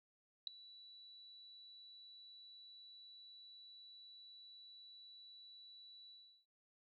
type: tone with ADSR envelope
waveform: sine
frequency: 3944 Hz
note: B7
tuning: 3 cents flat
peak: -32 dBFS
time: 0.47-6.46 s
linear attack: 3 ms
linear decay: 3 ms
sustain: -24 dB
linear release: 360 ms
effects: none